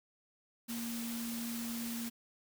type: tone in noise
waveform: sine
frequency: 233.1 Hz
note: A#3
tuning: in tune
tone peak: -38 dBFS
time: 0.68-2.1 s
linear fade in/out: 20 ms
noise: white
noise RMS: -44 dBFS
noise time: 0.68-2.1 s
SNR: +3 dB
effects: none